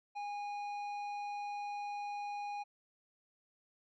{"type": "tone with tanh clipping", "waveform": "sine", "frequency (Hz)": 820, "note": "G#5", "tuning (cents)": -22, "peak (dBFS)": -40, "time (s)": [0.15, 2.64], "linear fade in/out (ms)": 20, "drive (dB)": 10, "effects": []}